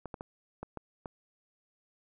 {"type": "clicks", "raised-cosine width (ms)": 1, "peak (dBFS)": -25, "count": 6, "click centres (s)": [0.057, 0.142, 0.209, 0.63, 0.773, 1.058], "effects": []}